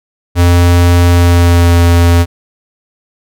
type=tone with pitch glide; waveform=square; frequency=87.31 to 85.91 Hz; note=F2 to F2; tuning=0 to -28 cents; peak=-5 dBFS; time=0.35-2.26 s; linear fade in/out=50 ms; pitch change=-28 cents; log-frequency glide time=1.07-1.76 s; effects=none